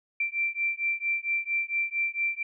sine beating tone pair, 2349 / 2353.4 Hz, D7 / D7, 0 / +3 cents, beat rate 4.4 Hz, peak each -29 dBFS, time 0.2-2.43 s, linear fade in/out 5 ms, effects none

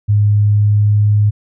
sine tone with pitch glide, 103.83 to 104.43 Hz, G#2 to G#2, 0 to +10 cents, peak -8 dBFS, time 0.08-1.31 s, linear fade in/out 20 ms, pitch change +10 cents, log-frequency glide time 0.37-1.08 s, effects none

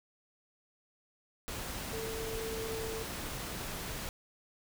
sine tone in noise, 446.8 Hz, A4, 27 cents sharp, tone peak -38 dBFS, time 1.93-3.03 s, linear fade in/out 0 ms, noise pink, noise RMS -40 dBFS, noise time 1.48-4.09 s, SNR -1 dB, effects none

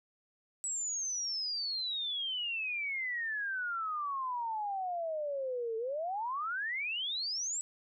sine exponential two-way sweep, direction down then up, 7900 to 440 to 7900 Hz, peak -33 dBFS, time 0.64-7.61 s, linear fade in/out 0 ms, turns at 5.77 s, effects none

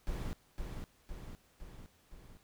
brown noise with echo, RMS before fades -37 dBFS, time 0.07-0.33 s, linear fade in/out 0 ms, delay 510 ms, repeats 4, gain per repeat -4 dB, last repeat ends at 2.37 s, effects pink hiss -68 dBFS RMS until 2.43 s

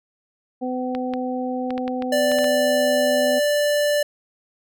harmonic tone, 253.1 Hz, B3, 43 cents sharp, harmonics 1 / 2 / 3, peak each -25 / -28 / -30 dBFS, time 0.61-3.4 s, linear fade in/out 20 ms
clicks, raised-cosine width 0.3 ms, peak -16 dBFS, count 9, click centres 0.95 / 1.137 / 1.706 / 1.779 / 1.879 / 2.023 / 2.317 / 2.387 / 2.443 s
square tone, 587.3 Hz, D5, in tune, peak -18 dBFS, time 2.12-4.03 s, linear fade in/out 5 ms
effects none

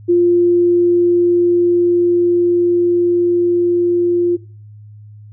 sine tone with level ramp, 349.2 Hz, F4, in tune, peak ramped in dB -8 to -11 dBFS, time 0.08-4.37 s, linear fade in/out 20 ms, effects noise-tail reverb RT60 0.4 s tail -19 dB re dry + added 105 Hz sine -35 dBFS peak until 5.32 s

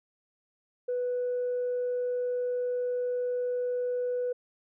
sine tone, 493.9 Hz, B4, in tune, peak -26 dBFS, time 0.88-4.33 s, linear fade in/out 10 ms, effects tanh soft clip ceiling -24 dBFS

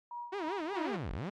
sine tone with tremolo, 957 Hz, A#5, 45 cents sharp, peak -38 dBFS, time 0.11-0.87 s, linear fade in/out 2 ms, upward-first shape sine, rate 3.2 Hz, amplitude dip 80%
sawtooth tone with vibrato, 353.8 Hz, F4, 23 cents sharp, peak -31 dBFS, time 0.32-0.97 s, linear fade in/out 10 ms, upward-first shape sine, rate 5.5 Hz, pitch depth 260 cents each way
sawtooth linear two-way sweep, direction down then up, 417.5 to 33 to 216.3 Hz, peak -32 dBFS, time 0.73-1.3 s, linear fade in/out 10 ms, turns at 1.12 s
effects low-pass 3000 Hz 12 dB/octave + AAC 64 kbps

